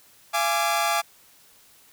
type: chord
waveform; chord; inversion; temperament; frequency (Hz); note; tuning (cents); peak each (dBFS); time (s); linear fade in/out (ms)
sawtooth; D diminished; first; equal with one note detuned; 682.9 / 830.6 / 1174.7; F5 / Ab5 / D6; -39 / 0 / 0; -22; 0.33-1.02; 20
effects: white hiss -55 dBFS RMS until 1.92 s